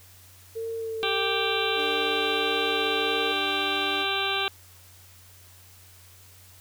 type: tone with vibrato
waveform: sine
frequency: 449.9 Hz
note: A4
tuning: 39 cents sharp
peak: -29 dBFS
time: 0.55-3.33 s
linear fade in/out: 20 ms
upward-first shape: sine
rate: 1.6 Hz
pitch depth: 18 cents each way
type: harmonic tone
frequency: 392 Hz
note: G4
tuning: in tune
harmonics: 1 / 2 / 3 / 4 / 6 / 7 / 8 / 9 / 10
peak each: -33 / -33 / -33 / -33 / -33 / -33 / -33 / -33 / -33 dBFS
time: 1.03-4.48 s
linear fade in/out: 0 ms
type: tone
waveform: 35% pulse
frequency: 298.4 Hz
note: D4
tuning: 28 cents sharp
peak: -34 dBFS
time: 1.75-4.06 s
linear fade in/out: 50 ms
type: clicks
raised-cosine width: 1 ms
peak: -38 / -36 dBFS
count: 2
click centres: 3.227 / 4.371 s
effects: added 91 Hz sine -53 dBFS peak until 6.6 s + white hiss -53 dBFS RMS until 6.6 s

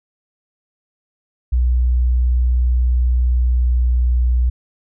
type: tone with pitch glide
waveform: sine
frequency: 61.5 to 61.15 Hz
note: B1 to B1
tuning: -7 to -16 cents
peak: -12 dBFS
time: 1.52-4.5 s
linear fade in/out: 10 ms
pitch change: -9 cents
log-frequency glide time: 3.29-3.84 s
effects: none

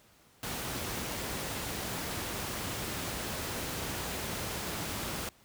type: noise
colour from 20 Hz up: pink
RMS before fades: -36 dBFS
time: 0.43-5.29 s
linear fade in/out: 2 ms
effects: pink hiss -62 dBFS RMS until 5.44 s + high-pass 60 Hz 12 dB/octave

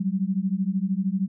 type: beating tone pair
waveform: sine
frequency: 185 / 198 Hz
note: F#3 / G3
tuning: 0 / +18 cents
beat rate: 13 Hz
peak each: -25 dBFS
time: 0-1.28 s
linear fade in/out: 10 ms
effects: none

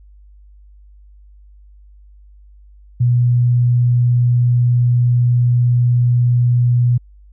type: tone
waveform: sine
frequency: 121.9 Hz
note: B2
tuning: 22 cents flat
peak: -10 dBFS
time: 3-6.98 s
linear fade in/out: 10 ms
effects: added 50 Hz sine -41 dBFS peak until 7.32 s

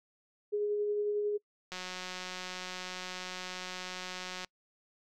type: tone with tremolo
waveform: sine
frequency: 415.3 Hz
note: G#4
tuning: in tune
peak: -28 dBFS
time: 0.52-1.38 s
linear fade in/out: 20 ms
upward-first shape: sine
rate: 11 Hz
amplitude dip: 25%
type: click train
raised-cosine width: 0.2 ms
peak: -23 dBFS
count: 500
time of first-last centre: 1.72-4.447 s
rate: 183 Hz
effects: noise-tail reverb RT60 0.1 s tail -26 dB re dry

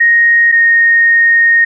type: tone pair in turn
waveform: sine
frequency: 1868 / 1855.1 Hz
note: A#6 / A#6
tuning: +3 / -9 cents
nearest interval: unison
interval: 12 cents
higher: first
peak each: -5 dBFS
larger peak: neither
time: 0-0.52 / 0.52-1.65 s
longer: second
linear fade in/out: 10 ms
effects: none

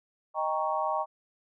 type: chord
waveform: sine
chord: Eb dominant seventh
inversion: none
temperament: equal with one note detuned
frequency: 622.3 / 790.8 / 932.3 / 1108.7 Hz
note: Eb5 / G5 / Bb5 / Db6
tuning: 0 / +15 / 0 / 0 cents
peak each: -32 dBFS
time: 0.34-1.06 s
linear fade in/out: 50 ms
effects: none

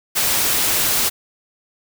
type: noise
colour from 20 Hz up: white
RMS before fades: -18 dBFS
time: 0.15-1.1 s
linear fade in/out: 20 ms
effects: none

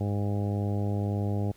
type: harmonic tone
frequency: 101.8 Hz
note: G#2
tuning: 34 cents flat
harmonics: 1 / 2 / 3 / 4 / 5 / 6 / 7 / 8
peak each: -27 / -33 / -37 / -39 / -41 / -43 / -44 / -45 dBFS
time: 0-1.52 s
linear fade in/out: 10 ms
effects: added 50 Hz sine -60 dBFS peak until 1.56 s + pink hiss -60 dBFS RMS until 1.56 s

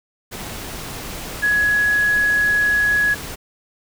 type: tone in noise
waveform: sine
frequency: 1678 Hz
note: G#6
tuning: 17 cents sharp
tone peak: -14 dBFS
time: 1.42-3.15 s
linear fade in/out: 20 ms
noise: pink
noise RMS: -31 dBFS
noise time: 0.31-3.36 s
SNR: +14 dB
effects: none

